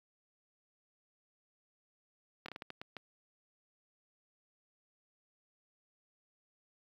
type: slowing click train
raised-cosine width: 0.3 ms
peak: -27 dBFS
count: 8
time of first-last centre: 2.46-2.967 s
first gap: 24 ms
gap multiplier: 1.36
effects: high-pass 100 Hz 12 dB/octave + 10-bit